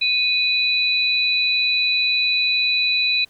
sine tone pair together, 2495 / 3961 Hz, D#7 / B7, +4 / +4 cents, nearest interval minor sixth, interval 800 cents, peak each -19 dBFS, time 0.01-3.25 s, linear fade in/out 10 ms, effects pink hiss -56 dBFS RMS until 3.29 s

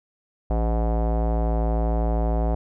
square tone with low-pass filter, 56.3 Hz, A1, 40 cents sharp, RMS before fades -22 dBFS, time 0.5-2.55 s, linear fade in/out 5 ms, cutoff 710 Hz, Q 3.2, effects none

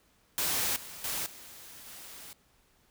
white noise with level steps, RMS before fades -30 / -45 / -34 / -49 / -47 dBFS, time 0.38-2.33 s, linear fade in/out 0 ms, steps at 0.76 / 1.04 / 1.26 / 1.86 s, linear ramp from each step 2 ms, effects pink hiss -67 dBFS RMS until 2.9 s

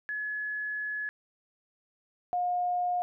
sine tone pair in turn, 1700 / 714.8 Hz, G#6 / F5, +40 / +40 cents, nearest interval octave + minor third, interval 1500 cents, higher first, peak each -31 / -26 dBFS, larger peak second, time 0.09-1.09 / 2.33-3.02 s, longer first, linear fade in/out 0 ms, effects none

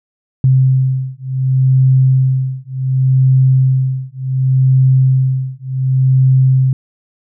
sine beating tone pair, 130.81 / 131.49 Hz, C3 / C3, 0 / +9 cents, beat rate 0.68 Hz, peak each -12 dBFS, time 0.44-6.73 s, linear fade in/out 2 ms, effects none

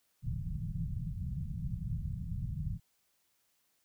white low-pass noise, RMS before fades -37 dBFS, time 0.22-2.8 s, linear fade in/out 50 ms, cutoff 170 Hz, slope 48 dB/octave, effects white hiss -75 dBFS RMS until 3.84 s

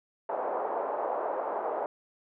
pink band-pass noise, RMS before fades -32 dBFS, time 0.29-1.86 s, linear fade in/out 2 ms, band 480 to 950 Hz, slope 24 dB/octave, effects none

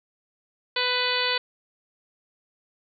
harmonic tone, 497.3 Hz, B4, 12 cents sharp, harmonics 1 / 2 / 3 / 4 / 5 / 6 / 7 / 8 / 9, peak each -31 / -31 / -31 / -31 / -31 / -31 / -31 / -31 / -31 dBFS, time 0.76-1.38 s, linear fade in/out 5 ms, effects none

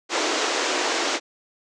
pink band-pass noise, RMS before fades -24 dBFS, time 0.09-1.2 s, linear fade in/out 50 ms, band 300 to 7300 Hz, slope 48 dB/octave, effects none

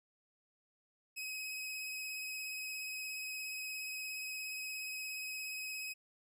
sawtooth tone with vibrato, 2541 Hz, D#7, 36 cents sharp, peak -37 dBFS, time 1.16-5.94 s, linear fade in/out 20 ms, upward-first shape triangle, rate 17 Hz, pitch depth 21 cents each way, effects none

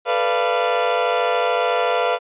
30% pulse chord, B half-diminished seventh, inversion third, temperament equal with one note detuned, 440 / 493.9 / 587.3 / 689.2 Hz, A4 / B4 / D5 / F5, 0 / 0 / 0 / -23 cents, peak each -24 / -18 / -24 / -18 dBFS, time 0.05-2.19 s, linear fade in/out 50 ms, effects resampled to 8000 Hz

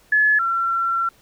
sine tone pair in turn, 1711 / 1358 Hz, A6 / F6, -49 / -49 cents, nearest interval major third, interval 400 cents, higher first, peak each -13 / -18 dBFS, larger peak first, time 0.12-0.39 / 0.39-1.09 s, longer second, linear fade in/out 5 ms, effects pink hiss -55 dBFS RMS until 1.21 s

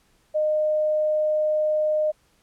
sine tone, 613 Hz, D#5, 26 cents flat, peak -19 dBFS, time 0.34-2.12 s, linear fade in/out 20 ms, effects pink hiss -63 dBFS RMS until 2.42 s + low-pass 12000 Hz 12 dB/octave

